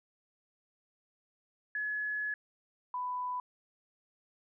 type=tone pair in turn; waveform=sine; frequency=1699 / 995.2 Hz; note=G#6 / B5; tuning=+39 / +13 cents; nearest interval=major sixth; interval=926 cents; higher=first; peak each=-32 / -33 dBFS; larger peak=first; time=1.75-2.34 / 2.94-3.4 s; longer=first; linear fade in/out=2 ms; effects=none